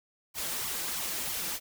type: noise with flanger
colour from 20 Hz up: white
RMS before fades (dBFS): -34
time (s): 0.34-1.6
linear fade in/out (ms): 50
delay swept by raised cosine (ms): 0.9 to 6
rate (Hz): 3.1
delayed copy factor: +0.75
effects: none